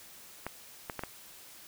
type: clicks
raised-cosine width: 0.5 ms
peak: -20 dBFS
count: 4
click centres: 0.466 / 0.898 / 0.993 / 1.036 s
effects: white hiss -52 dBFS RMS until 1.67 s